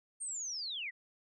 sine linear sweep, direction down, 8800 to 1864.7 Hz, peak -37 dBFS, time 0.2-0.91 s, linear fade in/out 20 ms, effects none

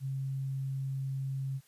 sine tone, 134.9 Hz, C#3, 47 cents flat, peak -32 dBFS, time 0-1.61 s, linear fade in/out 50 ms, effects white hiss -65 dBFS RMS until 1.67 s + resampled to 32000 Hz

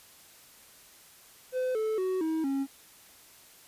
triangle tone with pitch steps, 510 / 436.4 / 373.3 / 319.4 / 273.3 Hz, C5 / A4 / F#4 / D#4 / C#4, -44 / -14 / +15 / +45 / -24 cents, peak -25 dBFS, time 1.52-2.67 s, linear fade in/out 50 ms, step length 230 ms, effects white hiss -55 dBFS RMS until 3.67 s + resampled to 32000 Hz

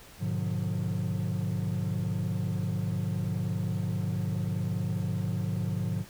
triangle chord, G# diminished seventh, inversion none, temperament just, 103.83 / 124.59 / 149.51 / 179.41 Hz, G#2 / B2 / D3 / F3, 0 / +16 / +31 / +47 cents, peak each -29 / -33 / -31 / -30 dBFS, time 0.19-6.05 s, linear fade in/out 50 ms, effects tanh soft clip ceiling -21 dBFS + pink hiss -51 dBFS RMS until 6.09 s

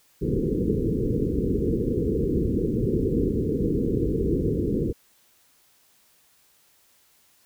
white low-pass noise, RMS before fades -24 dBFS, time 0.21-4.93 s, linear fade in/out 20 ms, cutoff 470 Hz, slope 96 dB/octave, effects white hiss -61 dBFS RMS until 7.45 s

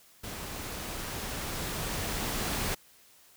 pink noise with level ramp, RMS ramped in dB -40 to -31 dBFS, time 0.23-2.75 s, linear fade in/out 10 ms, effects white hiss -59 dBFS RMS until 3.36 s

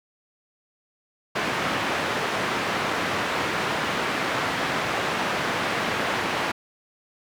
white band-pass noise, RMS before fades -26 dBFS, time 1.35-6.52 s, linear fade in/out 10 ms, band 120 to 1900 Hz, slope 12 dB/octave, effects none

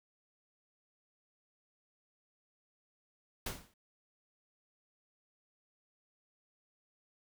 pink noise with exponential decay, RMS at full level -35 dBFS, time 3.46-3.74 s, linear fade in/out 5 ms, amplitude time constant 60 ms, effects none

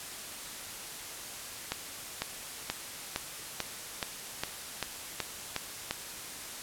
accelerating click train, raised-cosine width 0.2 ms, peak -13 dBFS, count 11, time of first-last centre 1.72-5.91 s, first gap 500 ms, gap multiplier 0.96, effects white hiss -42 dBFS RMS until 6.62 s + low-pass 12000 Hz 12 dB/octave

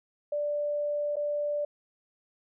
sine tone with dropouts, 587.3 Hz, D5, in tune, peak -27 dBFS, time 0.32-1.65 s, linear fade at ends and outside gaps 5 ms, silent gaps 1.158-1.166 s, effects none

